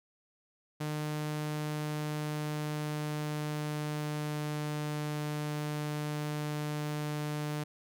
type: tone with pitch glide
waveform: sawtooth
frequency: 151.3 to 149.74 Hz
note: D#3 to D3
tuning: -48 to +34 cents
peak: -29 dBFS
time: 0.8-7.64 s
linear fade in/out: 10 ms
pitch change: -18 cents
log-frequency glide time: 1.34-5.5 s
effects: none